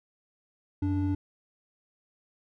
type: tone pair together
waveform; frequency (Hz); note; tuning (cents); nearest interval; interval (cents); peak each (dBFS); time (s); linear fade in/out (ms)
triangle; 91.9 / 291.1; F#2 / D4; -11 / -15; octave + minor sixth; 1996; -26; 0.82-1.15; 5
effects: none